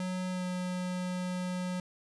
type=tone with pitch glide; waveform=square; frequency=183.7 to 181.59 Hz; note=F#3 to F#3; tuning=-12 to -32 cents; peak=-33 dBFS; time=0-1.8 s; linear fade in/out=2 ms; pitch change=-20 cents; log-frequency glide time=0.31-0.44 s; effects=resampled to 24000 Hz